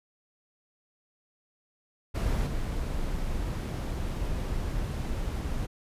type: noise with level steps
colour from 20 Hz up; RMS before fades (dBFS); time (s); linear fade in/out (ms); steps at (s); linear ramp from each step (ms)
brown; -27 / -31; 2.14-5.67; 20; 2.46; 10
effects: resampled to 32000 Hz